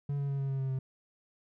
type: tone with pitch steps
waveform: triangle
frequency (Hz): 142.3 / 140.5 / 138.73 / 136.98 / 135.25 / 133.54 / 131.85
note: C#3 / C#3 / C#3 / C#3 / C#3 / C3 / C3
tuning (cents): +46 / +24 / +2 / -20 / -42 / +36 / +14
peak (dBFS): -28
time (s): 0.09-0.79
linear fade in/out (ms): 5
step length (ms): 100
effects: none